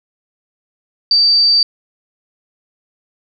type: tone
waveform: sine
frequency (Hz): 4638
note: D8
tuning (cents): -22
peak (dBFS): -8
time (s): 1.11-1.63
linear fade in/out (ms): 2
effects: none